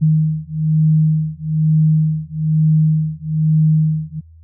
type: beating tone pair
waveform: sine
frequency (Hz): 155.56 / 156.66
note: D#3 / D#3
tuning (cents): 0 / +12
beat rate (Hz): 1.1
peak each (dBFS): -15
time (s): 0.01-4.21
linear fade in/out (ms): 20
effects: added 81 Hz sine -40 dBFS peak until 4.43 s